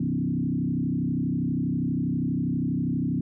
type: tone with frequency modulation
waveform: sine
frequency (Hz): 207.7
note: G#3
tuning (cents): 0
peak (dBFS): -23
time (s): 0-3.21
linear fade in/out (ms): 5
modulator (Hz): 32.4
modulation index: 2.5
effects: none